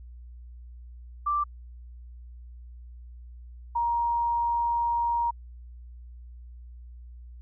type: tone pair in turn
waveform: sine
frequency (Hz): 1174.7 / 941.8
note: D6 / A#5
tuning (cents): 0 / +18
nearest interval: major third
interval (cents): 382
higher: first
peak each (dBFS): -23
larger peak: neither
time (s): 1.26-1.44 / 3.75-5.31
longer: second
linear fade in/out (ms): 10
effects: added 60 Hz sine -42 dBFS peak until 7.41 s